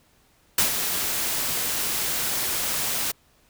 white noise with ADSR envelope, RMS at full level -18 dBFS, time 0.58-3.12 s, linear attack 4 ms, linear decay 110 ms, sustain -8 dB, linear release 12 ms, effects pink hiss -61 dBFS RMS until 3.49 s

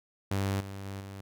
sawtooth tone with level steps, 98 Hz, G2, in tune, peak -24 / -35 / -33 / -37 dBFS, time 0.31-1.21 s, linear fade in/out 5 ms, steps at 0.6 / 0.85 / 1 s, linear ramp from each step 10 ms, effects none

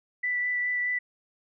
sine tone with vibrato, 1975.5 Hz, B6, in tune, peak -25 dBFS, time 0.23-0.99 s, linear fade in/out 10 ms, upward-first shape sine, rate 4.8 Hz, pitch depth 10 cents each way, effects none

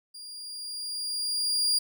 35% pulse tone with level ramp, 4811 Hz, D8, 41 cents sharp, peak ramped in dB -40 to -20 dBFS, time 0.14-1.79 s, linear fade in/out 10 ms, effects none

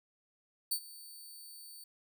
10% pulse tone with ADSR envelope, 4540 Hz, C#8, 41 cents sharp, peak -22 dBFS, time 0.71-1.84 s, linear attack 10 ms, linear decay 73 ms, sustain -20 dB, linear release 4 ms, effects none

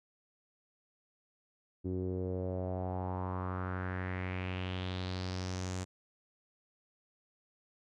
sawtooth tone with low-pass filter sweep, 92.1 Hz, F#2, 7 cents flat, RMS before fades -37 dBFS, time 1.84-5.85 s, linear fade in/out 20 ms, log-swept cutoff 330 to 7500 Hz, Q 3.7, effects none

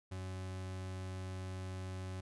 40% pulse tone, 93.4 Hz, F#2, 17 cents sharp, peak -40 dBFS, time 0.11-2.21 s, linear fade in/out 10 ms, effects resampled to 24000 Hz

